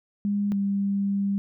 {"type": "tone pair in turn", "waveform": "sine", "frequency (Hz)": [203.2, 198.9], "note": ["G#3", "G3"], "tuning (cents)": [-38, 25], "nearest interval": "unison", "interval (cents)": 37, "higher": "first", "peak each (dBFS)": -22, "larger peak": "neither", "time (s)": [[0.25, 0.52], [0.52, 1.38]], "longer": "second", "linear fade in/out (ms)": 0, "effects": []}